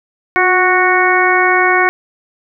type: harmonic tone with a mistuned harmonic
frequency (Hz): 368.6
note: F#4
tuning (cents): -7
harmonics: 1 / 2 / 3 / 4 / 5 / 6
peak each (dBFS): -16 / -16 / -16 / -16 / -16 / -16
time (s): 0.36-1.89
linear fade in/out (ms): 0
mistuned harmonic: 1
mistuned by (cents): -38
effects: none